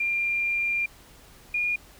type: tone pair in turn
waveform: sine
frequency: 2391 / 2429 Hz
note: D7 / D#7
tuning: +30 / -42 cents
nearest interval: unison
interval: 28 cents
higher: second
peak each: -23 dBFS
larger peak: neither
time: 0-0.86 / 1.54-1.76 s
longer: first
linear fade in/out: 5 ms
effects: added 47 Hz sine -58 dBFS peak until 1.99 s + pink hiss -52 dBFS RMS until 1.99 s